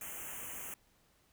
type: band-stop noise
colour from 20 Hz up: white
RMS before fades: -44 dBFS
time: 0.01-0.74 s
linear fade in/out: 2 ms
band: 3100 to 6200 Hz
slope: 96 dB/octave
effects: pink hiss -70 dBFS RMS until 1.32 s